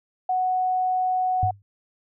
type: tone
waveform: sine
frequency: 740 Hz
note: F#5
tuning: in tune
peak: -20 dBFS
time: 0.29-1.51 s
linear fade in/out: 5 ms
type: tone with exponential decay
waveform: sine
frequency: 100 Hz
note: G2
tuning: 35 cents sharp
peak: -18 dBFS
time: 1.43-1.62 s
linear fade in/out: 0 ms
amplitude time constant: 40 ms
effects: none